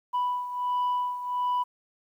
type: beating tone pair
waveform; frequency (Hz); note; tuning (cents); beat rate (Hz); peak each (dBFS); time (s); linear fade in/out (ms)
sine; 987.8 / 989.2; B5 / B5; 0 / +3; 1.4; -25 / -30; 0.13-1.64; 20
effects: tanh soft clip ceiling -22 dBFS + 10-bit